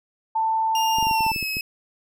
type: tone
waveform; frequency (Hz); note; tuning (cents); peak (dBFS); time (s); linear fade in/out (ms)
sine; 889; A5; +18; -19; 0.35-1.32; 10
type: tone with pitch glide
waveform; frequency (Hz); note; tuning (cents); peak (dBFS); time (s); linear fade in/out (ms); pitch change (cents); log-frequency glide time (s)
30% pulse; 2813 to 2565; F7 to E7; +12 to -48; -22; 0.75-1.61; 2; -160; 1.02-1.46
type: clicks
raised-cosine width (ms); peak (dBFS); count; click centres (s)
3; -21; 10; 0.985 / 1.027 / 1.069 / 1.112 / 1.207 / 1.265 / 1.317 / 1.362 / 1.427 / 1.569
effects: none